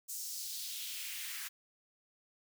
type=noise with high-pass filter sweep; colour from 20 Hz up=white; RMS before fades=-42 dBFS; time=0.08-1.49 s; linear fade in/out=20 ms; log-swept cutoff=6900 to 1600 Hz; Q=1.9; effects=none